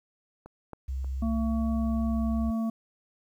clicks, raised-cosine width 1 ms, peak -31 / -25 / -35 dBFS, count 3, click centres 0.46 / 0.733 / 1.045 s
sine tone with pitch glide, 66 to 65.36 Hz, C2 to C2, +16 to -1 cents, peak -29 dBFS, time 0.88-2.51 s, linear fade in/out 10 ms, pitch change -17 cents, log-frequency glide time 1.07-2.28 s
harmonic tone, 225.3 Hz, A3, 41 cents sharp, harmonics 1 / 3 / 5, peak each -26 / -39 / -44 dBFS, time 1.22-2.7 s, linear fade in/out 5 ms
effects 10-bit

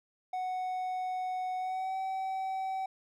triangle tone with pitch glide, 740 to 763.9 Hz, F#5 to G5, 0 to -45 cents, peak -30 dBFS, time 0.33-2.86 s, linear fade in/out 5 ms, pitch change +55 cents, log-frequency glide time 1.58-1.97 s, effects none

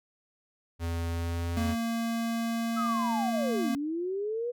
square tone with pitch glide, 84.1 to 85.47 Hz, E2 to F2, +35 to -37 cents, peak -30 dBFS, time 0.79-1.76 s, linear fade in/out 50 ms, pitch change +28 cents, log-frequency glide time 1.1-1.59 s
square tone, 230 Hz, A#3, 23 cents flat, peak -29 dBFS, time 1.57-3.75 s, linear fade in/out 0 ms
sine linear two-way sweep, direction down then up, 1318.5 to 261.6 to 492.3 Hz, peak -29 dBFS, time 2.76-4.52 s, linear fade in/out 20 ms, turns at 3.7 s
effects none

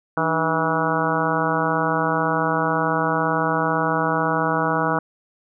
harmonic tone with a mistuned harmonic, 162 Hz, E3, 30 cents flat, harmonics 1 / 2 / 3 / 4 / 5 / 6 / 7 / 8 / 9, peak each -27 / -27 / -27 / -27 / -27 / -27 / -27 / -27 / -27 dBFS, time 0.17-4.99 s, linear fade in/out 2 ms, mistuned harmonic 2, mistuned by -96 cents, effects none

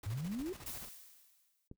pink noise with tremolo, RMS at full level -50 dBFS, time 0.03-0.89 s, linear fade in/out 5 ms, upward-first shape square, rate 14 Hz, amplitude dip 55%
sine exponential sweep, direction up, 96 to 392.5 Hz, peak -36 dBFS, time 0.06-0.53 s, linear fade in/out 5 ms
blue noise with exponential decay, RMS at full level -42 dBFS, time 0.66-1.68 s, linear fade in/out 5 ms, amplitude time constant 220 ms
click, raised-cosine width 3 ms, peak -35 dBFS, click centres 1.714 s
effects noise-tail reverb RT60 0.1 s tail -18 dB re dry

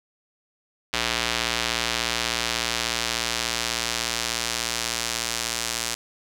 square tone with band-pass filter sweep, 58.27 Hz, A#1, in tune, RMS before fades -27 dBFS, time 0.93-5.95 s, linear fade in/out 5 ms, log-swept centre 3600 to 6600 Hz, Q 0.92, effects none

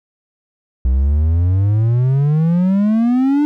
triangle exponential sweep, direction up, 61.74 to 300 Hz, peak -9 dBFS, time 0.85-3.45 s, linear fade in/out 0 ms, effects none

